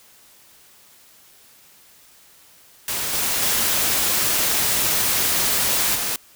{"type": "noise with level steps", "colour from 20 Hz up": "white", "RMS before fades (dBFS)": [-25, -22, -20, -24], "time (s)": [2.88, 6.16], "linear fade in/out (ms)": 2, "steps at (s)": [3.13, 3.42, 5.95], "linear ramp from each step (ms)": 5, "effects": ["white hiss -51 dBFS RMS until 6.35 s"]}